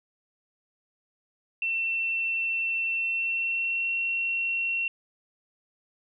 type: tone with pitch glide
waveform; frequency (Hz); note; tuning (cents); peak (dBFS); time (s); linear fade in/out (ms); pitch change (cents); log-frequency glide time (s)
sine; 2694 to 2725; E7 to F7; +37 to -43; -25; 1.62-4.88; 2; +20; 2.89-3.92
effects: none